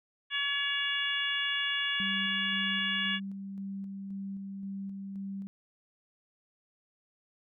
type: harmonic tone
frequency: 566 Hz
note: C#5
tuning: 36 cents sharp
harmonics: 2 / 3 / 4 / 5 / 6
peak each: -43 / -33 / -37 / -33 / -35 dBFS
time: 0.3-3.2 s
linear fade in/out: 50 ms
type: tone with tremolo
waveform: sine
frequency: 195.9 Hz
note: G3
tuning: 1 cent flat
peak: -35 dBFS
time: 2-5.47 s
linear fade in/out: 0 ms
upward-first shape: square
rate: 1.9 Hz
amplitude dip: 25%
effects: none